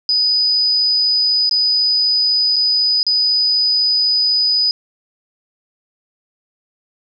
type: tone with dropouts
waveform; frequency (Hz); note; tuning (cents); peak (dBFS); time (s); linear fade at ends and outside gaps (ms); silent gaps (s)
sine; 4978; D#8; 0; -12; 0.09-4.71; 1; 1.494-1.511 / 2.56-2.564 / 3.03-3.066
effects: none